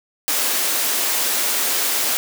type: high-pass noise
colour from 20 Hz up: white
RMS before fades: -20 dBFS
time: 0.28-2.17 s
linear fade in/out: 0 ms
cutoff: 250 Hz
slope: 24 dB/octave
effects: none